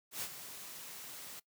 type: noise with ADSR envelope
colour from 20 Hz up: white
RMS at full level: -38 dBFS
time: 0.11-1.4 s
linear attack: 110 ms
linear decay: 58 ms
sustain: -10 dB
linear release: 10 ms
effects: noise-tail reverb RT60 0.1 s tail -20 dB re dry + high-pass 100 Hz 12 dB/octave